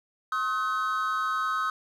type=tone cluster; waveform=triangle; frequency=1073 / 1272 / 1514 Hz; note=C6 / D#6 / F#6; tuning=+43 / +38 / +39 cents; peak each=-32 / -25 / -31 dBFS; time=0.32-1.7 s; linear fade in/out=2 ms; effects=none